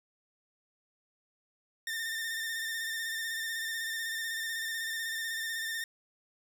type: tone with vibrato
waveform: sawtooth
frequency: 1808 Hz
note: A6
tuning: 47 cents sharp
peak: -30 dBFS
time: 1.87-5.84 s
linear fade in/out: 2 ms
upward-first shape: square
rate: 16 Hz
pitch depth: 25 cents each way
effects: none